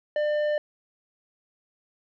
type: tone with tanh clipping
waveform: triangle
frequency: 598 Hz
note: D5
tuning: 31 cents sharp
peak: -24 dBFS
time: 0.16-0.58 s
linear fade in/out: 2 ms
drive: 13 dB
effects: none